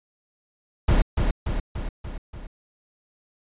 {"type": "noise with echo", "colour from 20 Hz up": "brown", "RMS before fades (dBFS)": -17, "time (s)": [0.88, 1.02], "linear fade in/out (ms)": 5, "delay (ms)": 290, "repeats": 5, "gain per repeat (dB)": -4, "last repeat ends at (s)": 2.47, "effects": ["resampled to 8000 Hz"]}